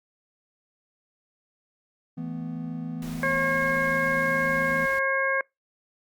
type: chord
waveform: triangle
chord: E suspended fourth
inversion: none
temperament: just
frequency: 164.81 / 219.8 / 247.2 Hz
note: E3 / A3 / B3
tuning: 0 / -2 / +2 cents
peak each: -32 / -37 / -32 dBFS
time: 2.17-4.86 s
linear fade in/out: 10 ms
type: noise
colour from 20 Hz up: pink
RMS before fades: -43 dBFS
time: 3.02-4.99 s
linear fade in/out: 2 ms
type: harmonic tone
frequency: 540 Hz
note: C#5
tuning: 45 cents flat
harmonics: 1 / 2 / 3 / 4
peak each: -27 / -30 / -25 / -30 dBFS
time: 3.23-5.41 s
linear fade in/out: 2 ms
effects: noise-tail reverb RT60 0.2 s tail -26 dB re dry + Opus 48 kbps